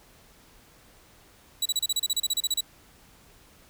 25% pulse tone bursts, 3917 Hz, B7, 15 cents flat, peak -19 dBFS, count 15, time 1.62-2.608 s, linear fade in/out 5 ms, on 36 ms, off 32 ms, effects pink hiss -56 dBFS RMS until 3.69 s

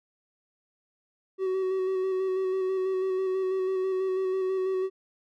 triangle tone with vibrato, 377.1 Hz, F#4, 33 cents sharp, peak -23 dBFS, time 1.38-4.9 s, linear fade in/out 50 ms, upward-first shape square, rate 6.1 Hz, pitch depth 18 cents each way, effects none

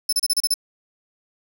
25% pulse tone bursts, 5270 Hz, E8, 1 cent flat, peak -12 dBFS, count 7, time 0.09-0.541 s, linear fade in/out 5 ms, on 37 ms, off 32 ms, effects none

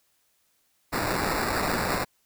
white noise with sample-and-hold, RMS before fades -27 dBFS, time 0.92-2.05 s, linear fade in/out 20 ms, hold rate 3150 Hz, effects white hiss -69 dBFS RMS until 2.25 s

